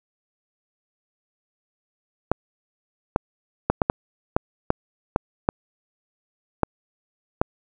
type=clicks; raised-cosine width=1 ms; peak=-3 dBFS; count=11; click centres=2.316 / 3.161 / 3.7 / 3.818 / 3.899 / 4.365 / 4.704 / 5.161 / 5.489 / 6.633 / 7.415 s; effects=none